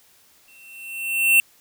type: tone with exponential growth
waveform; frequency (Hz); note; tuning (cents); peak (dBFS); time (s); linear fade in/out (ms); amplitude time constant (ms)
square; 2700; E7; +41; -11; 0.48-1.4; 1; 200
effects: white hiss -56 dBFS RMS until 1.6 s